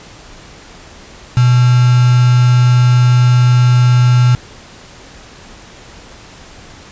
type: tone with quantisation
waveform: sine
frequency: 123.47 Hz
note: B2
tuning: in tune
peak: -6 dBFS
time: 1.37-4.35 s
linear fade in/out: 0 ms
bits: 3
effects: pink hiss -37 dBFS RMS until 6.91 s + resampled to 16000 Hz